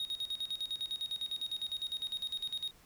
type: tone with tremolo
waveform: triangle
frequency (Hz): 3741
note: A#7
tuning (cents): +5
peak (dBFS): -32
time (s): 0-2.71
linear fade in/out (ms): 2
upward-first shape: square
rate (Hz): 9.9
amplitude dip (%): 80
effects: pink hiss -62 dBFS RMS until 2.85 s